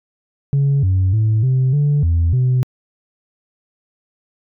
sine tone with pitch steps, 139.7 / 93.8 / 109.2 / 130.1 / 145.5 / 83.7 / 127.3 Hz, C#3 / F#2 / A2 / C3 / D3 / E2 / C3, +14 / +24 / -13 / -9 / -16 / +27 / -47 cents, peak -10 dBFS, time 0.53-2.63 s, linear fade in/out 0 ms, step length 300 ms, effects tanh soft clip ceiling -10 dBFS

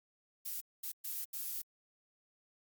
violet noise bursts at uneven times, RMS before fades -40 dBFS, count 4, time 0.45-0.61 / 0.83-0.92 / 1.04-1.25 / 1.33-1.62 s, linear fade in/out 10 ms, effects Opus 48 kbps

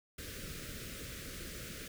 pink band-stop noise, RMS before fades -45 dBFS, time 0.18-1.88 s, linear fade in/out 5 ms, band 570 to 1300 Hz, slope 48 dB/octave, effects none

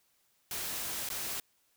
white noise with dropouts, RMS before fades -37 dBFS, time 0.51-1.4 s, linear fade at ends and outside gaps 1 ms, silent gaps 1.089-1.101 s, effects white hiss -72 dBFS RMS until 1.76 s

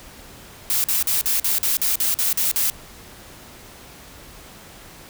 blue noise bursts, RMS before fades -20 dBFS, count 11, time 0.7-2.7 s, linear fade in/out 0 ms, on 140 ms, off 46 ms, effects pink hiss -43 dBFS RMS until 5.09 s

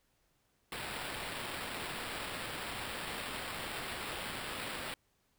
violet noise with sample-and-hold, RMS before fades -41 dBFS, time 0.72-4.94 s, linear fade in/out 2 ms, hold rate 6300 Hz, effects pink hiss -75 dBFS RMS until 5.38 s

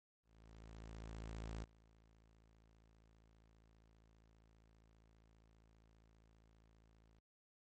sawtooth tone with ADSR envelope, 55 Hz, A1, in tune, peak -40 dBFS, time 0.23-7.2 s, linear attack 1400 ms, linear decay 18 ms, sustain -23 dB, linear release 14 ms, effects MP3 32 kbps

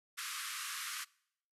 pink band-pass noise, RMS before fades -42 dBFS, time 0.17-1.05 s, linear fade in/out 20 ms, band 1100 to 13000 Hz, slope 96 dB/octave, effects noise-tail reverb RT60 0.7 s tail -24 dB re dry

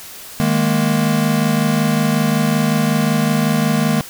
square chord, D# suspended fourth, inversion none, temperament equal, 155.56 / 207.7 / 233.1 Hz, D#3 / G#3 / A#3, 0 / 0 / 0 cents, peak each -19 dBFS, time 0.4-4.01 s, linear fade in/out 0 ms, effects white hiss -35 dBFS RMS until 4.09 s

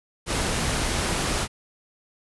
pink noise, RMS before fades -25 dBFS, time 0.26-1.48 s, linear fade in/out 50 ms, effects resampled to 24000 Hz

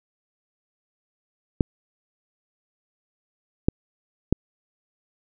clicks, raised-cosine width 3 ms, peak -4 dBFS, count 3, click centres 1.608 / 3.685 / 4.326 s, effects none

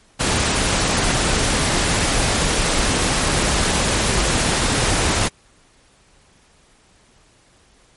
pink noise, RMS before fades -18 dBFS, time 0.19-5.29 s, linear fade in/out 20 ms, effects pink hiss -54 dBFS RMS until 7.96 s + MP3 48 kbps

